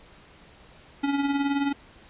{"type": "tone with tremolo", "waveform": "square", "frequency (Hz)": 280.9, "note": "C#4", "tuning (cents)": 23, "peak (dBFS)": -21, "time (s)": [1.03, 1.73], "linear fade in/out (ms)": 10, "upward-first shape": "triangle", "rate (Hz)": 19, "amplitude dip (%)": 60, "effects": ["pink hiss -52 dBFS RMS until 2.09 s", "resampled to 8000 Hz"]}